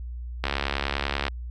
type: click train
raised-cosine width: 0.3 ms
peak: -9 dBFS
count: 60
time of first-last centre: 0.44-1.282 s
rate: 70.1 Hz
effects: added 60 Hz sine -32 dBFS peak until 1.5 s